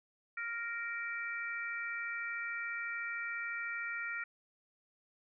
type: harmonic tone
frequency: 466.2 Hz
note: A#4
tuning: in tune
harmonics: 3 / 4 / 5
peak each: -40 / -41 / -42 dBFS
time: 0.37-4.24 s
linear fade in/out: 5 ms
effects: none